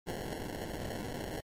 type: noise with sample-and-hold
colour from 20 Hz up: white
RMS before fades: -39 dBFS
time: 0.06-1.41 s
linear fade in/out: 20 ms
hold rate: 1225 Hz
effects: MP3 64 kbps